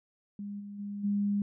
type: tone with level steps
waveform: sine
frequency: 203.1 Hz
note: G#3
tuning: 38 cents flat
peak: -36 / -40 / -35 / -26 dBFS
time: 0.39-1.42 s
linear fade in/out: 2 ms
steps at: 0.59 / 0.78 / 1.03 s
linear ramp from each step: 20 ms
effects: none